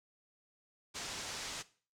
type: low-pass noise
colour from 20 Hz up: white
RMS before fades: -43 dBFS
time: 0.94-1.63 s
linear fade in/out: 20 ms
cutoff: 7200 Hz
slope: 24 dB/octave
effects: noise-tail reverb RT60 0.4 s tail -17 dB re dry